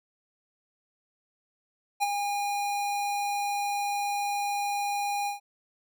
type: tone with ADSR envelope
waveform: square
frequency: 813 Hz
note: G#5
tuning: 37 cents flat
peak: -22 dBFS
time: 2-5.4 s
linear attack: 29 ms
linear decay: 26 ms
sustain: -6 dB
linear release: 130 ms
effects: none